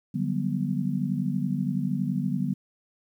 sine chord, G major seventh, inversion second, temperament just, 147 / 183.75 / 196 / 245 Hz, D3 / F#3 / G3 / B3, +2 / -12 / 0 / -14 cents, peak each -30 dBFS, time 0.14-2.54 s, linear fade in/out 10 ms, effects 10-bit

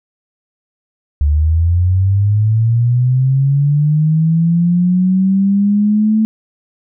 sine linear sweep, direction up, 71.2 to 220 Hz, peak -9 dBFS, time 1.21-6.25 s, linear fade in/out 0 ms, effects none

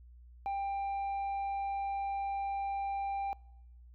triangle tone with tanh clipping, 792 Hz, G5, 18 cents sharp, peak -33 dBFS, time 0.46-3.33 s, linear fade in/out 0 ms, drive 8 dB, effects noise-tail reverb RT60 0.9 s tail -25 dB re dry + added 60 Hz sine -52 dBFS peak until 3.94 s

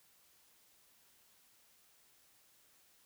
silence, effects white hiss -68 dBFS RMS until 3.05 s

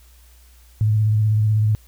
sine tone with vibrato, 107.5 Hz, A2, 40 cents flat, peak -14 dBFS, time 0.81-1.75 s, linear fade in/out 0 ms, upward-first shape sine, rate 16 Hz, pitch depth 31 cents each way, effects added 60 Hz sine -47 dBFS peak until 1.87 s + white hiss -55 dBFS RMS until 1.87 s

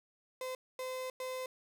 35% pulse tone bursts at uneven times, 514 Hz, C5, 31 cents flat, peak -36 dBFS, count 3, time 0.41-0.55 / 0.79-1.1 / 1.2-1.46 s, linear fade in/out 2 ms, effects none

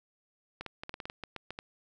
clicks, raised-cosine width 0.3 ms, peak -23 dBFS, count 12, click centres 0.61 / 0.663 / 0.835 / 0.894 / 0.941 / 1.002 / 1.055 / 1.099 / 1.237 / 1.363 / 1.506 / 1.589 s, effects none

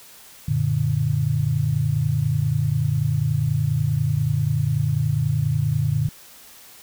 sine chord, Gb augmented, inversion none, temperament equal, 92.5 / 116.54 / 146.83 Hz, Gb2 / Bb2 / D3, 0 / 0 / 0 cents, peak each -27 / -22 / -21 dBFS, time 0.48-6.09 s, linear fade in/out 5 ms, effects white hiss -46 dBFS RMS until 6.82 s

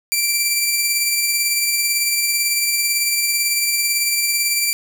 10% pulse tone with tremolo, 2349 Hz, D7, in tune, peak -6 dBFS, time 0.12-4.73 s, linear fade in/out 0 ms, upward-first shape sine, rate 18 Hz, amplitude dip 30%, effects 7-bit

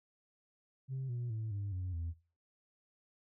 sine tone with pitch steps, 132.6 / 120.89 / 110.22 / 100.49 / 91.62 / 83.53 Hz, C3 / B2 / A2 / G2 / F#2 / E2, +23 / -37 / +3 / +43 / -17 / +23 cents, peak -34 dBFS, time 0.88-2.14 s, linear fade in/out 50 ms, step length 210 ms, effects noise-tail reverb RT60 0.4 s tail -19 dB re dry + tanh soft clip ceiling -34 dBFS

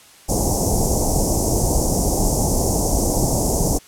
pink band-stop noise, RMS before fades -18 dBFS, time 0.28-3.79 s, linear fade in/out 20 ms, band 860 to 5600 Hz, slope 48 dB/octave, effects white hiss -47 dBFS RMS until 3.87 s + low-pass 11000 Hz 12 dB/octave

